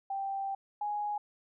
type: tone pair in turn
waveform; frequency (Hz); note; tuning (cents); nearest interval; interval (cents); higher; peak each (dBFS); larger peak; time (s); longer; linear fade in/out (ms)
sine; 784 / 830.6; G5 / G#5; 0 / 0; minor second; 100; second; -32 / -31; second; 0.1-0.55 / 0.81-1.18; first; 5
effects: none